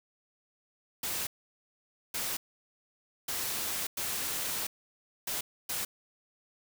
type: noise bursts at uneven times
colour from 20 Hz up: white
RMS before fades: -34 dBFS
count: 6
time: 1.03-1.27 / 2.14-2.37 / 3.28-3.87 / 3.97-4.67 / 5.27-5.41 / 5.69-5.85 s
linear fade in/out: 5 ms
effects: none